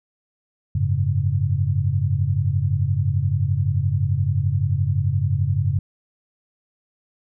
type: chord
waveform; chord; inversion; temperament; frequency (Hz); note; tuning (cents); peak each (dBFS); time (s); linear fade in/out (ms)
sine; F# suspended second; none; just; 92.5 / 104.06 / 138.75; F#2 / G#2 / C#3; 0 / +4 / +2; -22; 0.75-5.79; 5
effects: none